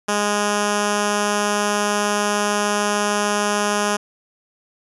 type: tone with notch filter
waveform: 5% pulse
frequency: 206.6 Hz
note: G#3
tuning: 9 cents flat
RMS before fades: -20 dBFS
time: 0.08-3.97 s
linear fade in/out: 10 ms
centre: 2100 Hz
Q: 1.8
effects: resampled to 24000 Hz